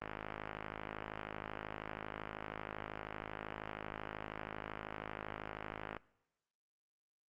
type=click train; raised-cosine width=0.5 ms; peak=-26 dBFS; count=315; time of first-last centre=0.02-5.967 s; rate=52.8 Hz; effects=noise-tail reverb RT60 0.9 s tail -22 dB re dry + Opus 24 kbps